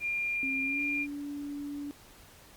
sine tone, 2400 Hz, D7, 37 cents sharp, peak -29 dBFS, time 0-1.07 s, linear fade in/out 50 ms
sine tone with pitch glide, 268.5 to 287.8 Hz, C4 to D4, +45 to -35 cents, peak -35 dBFS, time 0.43-1.91 s, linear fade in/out 0 ms, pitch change +120 cents, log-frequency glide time 0.64-0.81 s
effects pink hiss -55 dBFS RMS until 2.56 s + Opus 48 kbps

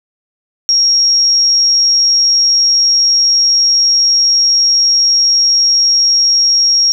sine tone, 5588 Hz, F8, in tune, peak -7 dBFS, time 0.69-6.92 s, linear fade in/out 0 ms, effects none

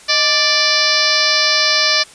harmonic tone with a mistuned harmonic, 587.3 Hz, D5, in tune, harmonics 1 / 2 / 3 / 4 / 5 / 6 / 7 / 8 / 9 / 10, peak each -24 / -23 / -20 / -20 / -25 / -23 / -19 / -19 / -18 / -26 dBFS, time 0.08-2.04 s, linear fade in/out 20 ms, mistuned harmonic 1, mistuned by +97 cents, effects white hiss -41 dBFS RMS until 2.14 s + resampled to 22050 Hz

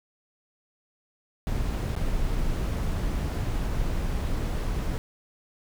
brown noise with dropouts, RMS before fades -27 dBFS, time 1.47-4.98 s, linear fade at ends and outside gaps 0 ms, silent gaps 1.953-1.964 s, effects none

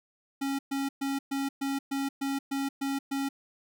square tone bursts, 274.8 Hz, C#4, 15 cents flat, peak -29 dBFS, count 10, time 0.41-3.29 s, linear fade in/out 10 ms, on 180 ms, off 120 ms, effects none

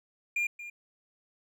triangle tone with echo, 2404 Hz, D7, 40 cents sharp, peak -25 dBFS, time 0.36-0.47 s, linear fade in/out 5 ms, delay 230 ms, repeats 1, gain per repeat -13 dB, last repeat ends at 0.7 s, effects none

